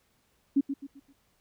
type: tone with echo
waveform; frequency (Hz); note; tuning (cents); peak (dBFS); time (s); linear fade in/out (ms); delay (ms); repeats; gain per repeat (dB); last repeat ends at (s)
sine; 277.2; C#4; 0; -19; 0.56-0.61; 10; 130; 4; -9; 1.13
effects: pink hiss -70 dBFS RMS until 1.4 s